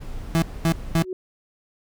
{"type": "noise", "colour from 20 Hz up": "brown", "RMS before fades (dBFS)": -33, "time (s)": [0, 1.05], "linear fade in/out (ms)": 20}
{"type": "tone bursts", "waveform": "35% pulse", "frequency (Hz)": 164.81, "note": "E3", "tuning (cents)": 0, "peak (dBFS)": -15, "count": 3, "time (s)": [0.35, 1.023], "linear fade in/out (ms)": 0, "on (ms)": 71, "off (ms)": 230}
{"type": "tone with exponential growth", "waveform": "sine", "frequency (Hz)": 370, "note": "F#4", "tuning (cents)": 0, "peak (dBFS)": -23, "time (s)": [0.9, 1.13], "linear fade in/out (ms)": 2, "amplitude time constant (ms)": 50}
{"effects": []}